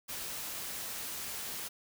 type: noise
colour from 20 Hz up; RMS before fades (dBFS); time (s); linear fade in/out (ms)
white; -40; 0.08-1.69; 20
effects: none